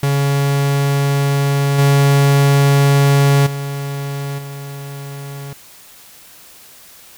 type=tone with level steps; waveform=45% pulse; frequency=140.3 Hz; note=C#3; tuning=21 cents sharp; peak=-13 / -9 / -21 / -27 dBFS; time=0.03-5.53 s; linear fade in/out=2 ms; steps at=1.78 / 3.46 / 4.38 s; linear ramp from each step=10 ms; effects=white hiss -42 dBFS RMS until 7.17 s